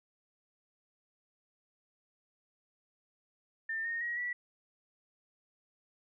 sine tone with pitch steps, 1798 / 1847.5 / 1898.3 / 1950.6 Hz, A6 / A#6 / A#6 / B6, +37 / -16 / +31 / -22 cents, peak -33 dBFS, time 3.69-4.33 s, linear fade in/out 5 ms, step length 160 ms, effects none

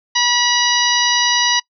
harmonic tone, 970 Hz, B5, 31 cents flat, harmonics 1 / 2 / 3 / 4 / 5 / 6, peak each -20 / -20 / -20 / -20 / -20 / -20 dBFS, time 0.15-1.6 s, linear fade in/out 10 ms, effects noise-tail reverb RT60 0.1 s tail -24 dB re dry

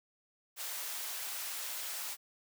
white high-pass noise, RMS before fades -40 dBFS, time 0.56-2.17 s, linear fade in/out 50 ms, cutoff 660 Hz, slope 12 dB/octave, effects none

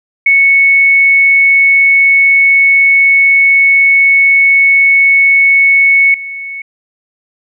sine tone with level steps, 2211 Hz, C#7, 5 cents flat, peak -4 / -20 dBFS, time 0.26-6.62 s, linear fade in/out 5 ms, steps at 6.14 s, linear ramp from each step 2 ms, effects none

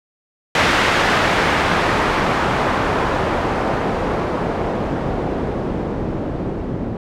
white noise with low-pass filter sweep, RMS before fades -19 dBFS, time 0.55-6.97 s, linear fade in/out 2 ms, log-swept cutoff 2200 to 310 Hz, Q 0.78, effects none

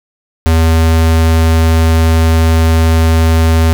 square tone, 81.3 Hz, E2, 23 cents flat, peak -7 dBFS, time 0.46-3.73 s, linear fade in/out 0 ms, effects none

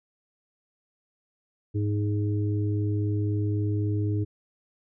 harmonic tone, 103.83 Hz, G#2, in tune, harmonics 1 / 3 / 4, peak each -24 / -31 / -36 dBFS, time 1.74-4.25 s, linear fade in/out 20 ms, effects none

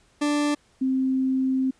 40% pulse / sine tone pair in turn, 293.7 / 262.4 Hz, D4 / C4, 0 / +5 cents, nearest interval major second, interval 195 cents, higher first, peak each -20 dBFS, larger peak neither, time 0.21-0.55 / 0.81-1.71 s, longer second, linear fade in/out 10 ms, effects pink hiss -61 dBFS RMS until 1.79 s + resampled to 22050 Hz

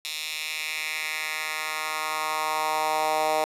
10% pulse tone with high-pass filter sweep, 155.56 Hz, D#3, in tune, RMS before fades -28 dBFS, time 0.05-3.44 s, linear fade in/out 0 ms, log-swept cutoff 3300 to 650 Hz, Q 2.1, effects resampled to 32000 Hz + 8-bit

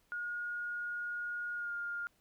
sine tone with pitch glide, 1435 to 1410.3 Hz, F6 to F6, +47 to +17 cents, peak -36 dBFS, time 0.12-2.07 s, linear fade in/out 0 ms, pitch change -30 cents, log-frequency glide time 1.55-1.73 s, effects pink hiss -72 dBFS RMS until 2.2 s

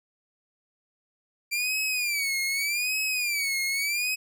sawtooth tone with vibrato, 2349 Hz, D7, in tune, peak -22 dBFS, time 1.51-4.16 s, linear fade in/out 20 ms, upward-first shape sine, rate 0.83 Hz, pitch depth 150 cents each way, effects none

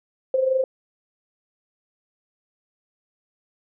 sine tone with amplitude modulation, 523.3 Hz, C5, in tune, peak -15 dBFS, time 0.34-0.64 s, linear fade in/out 2 ms, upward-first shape sine, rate 23.7 Hz, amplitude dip 60%, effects none

